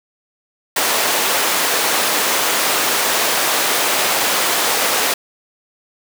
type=high-pass noise; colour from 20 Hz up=pink; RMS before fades=-17 dBFS; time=0.76-5.14 s; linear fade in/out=5 ms; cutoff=510 Hz; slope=12 dB/octave; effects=none